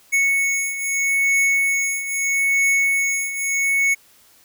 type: beating tone pair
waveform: square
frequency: 2210 / 2210.78 Hz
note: C#7 / C#7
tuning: -6 / -5 cents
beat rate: 0.78 Hz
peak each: -19 / -24 dBFS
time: 0.12-3.95 s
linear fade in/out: 20 ms
effects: white hiss -53 dBFS RMS until 4.44 s